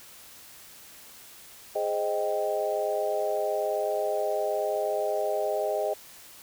sine chord, Ab major seventh, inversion none, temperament equal, 415.3 / 523.3 / 622.3 / 784 Hz, Ab4 / C5 / Eb5 / G5, 0 / 0 / 0 / 0 cents, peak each -31 / -33 / -28 / -33 dBFS, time 1.75-5.94 s, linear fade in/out 10 ms, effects white hiss -49 dBFS RMS until 6.42 s

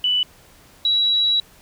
sine tone pair in turn, 2976 / 3897 Hz, F#7 / B7, +9 / -24 cents, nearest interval perfect fourth, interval 467 cents, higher second, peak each -16 / -15 dBFS, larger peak second, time 0.04-0.23 / 0.85-1.4 s, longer second, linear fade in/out 2 ms, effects pink hiss -50 dBFS RMS until 1.61 s

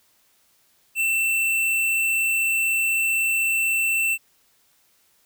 square tone, 2681 Hz, E7, 29 cents sharp, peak -20 dBFS, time 0.95-4.18 s, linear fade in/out 50 ms, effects white hiss -62 dBFS RMS until 5.25 s

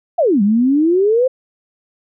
sine exponential two-way sweep, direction down then up, 740 to 194.8 to 531 Hz, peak -10 dBFS, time 0.18-1.28 s, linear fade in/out 10 ms, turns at 0.42 s, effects none

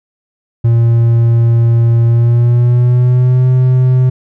triangle tone with pitch glide, 116.54 to 127.82 Hz, A#2 to C3, 0 to -40 cents, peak -4 dBFS, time 0.64-4.1 s, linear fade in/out 10 ms, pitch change +160 cents, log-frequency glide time 2.06-3.48 s, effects none

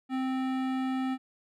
sine tone with hard clipping, 261.1 Hz, C4, 3 cents flat, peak -30 dBFS, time 0.09-1.18 s, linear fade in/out 50 ms, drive 17 dB, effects none

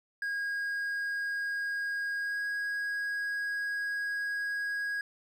triangle tone with pitch glide, 1635 to 1648.3 Hz, G#6 to G#6, -28 to -14 cents, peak -29 dBFS, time 0.22-5.01 s, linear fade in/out 2 ms, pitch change +14 cents, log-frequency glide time 2.2-2.41 s, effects none

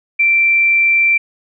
sine tone, 2349 Hz, D7, in tune, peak -9 dBFS, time 0.19-1.18 s, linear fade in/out 10 ms, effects none

